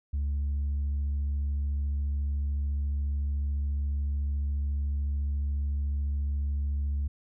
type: tone with vibrato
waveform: sine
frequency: 71.2 Hz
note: C#2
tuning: 47 cents sharp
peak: -24 dBFS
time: 0.13-7.08 s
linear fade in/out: 10 ms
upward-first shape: triangle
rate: 14 Hz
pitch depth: 12 cents each way
effects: tanh soft clip ceiling -25 dBFS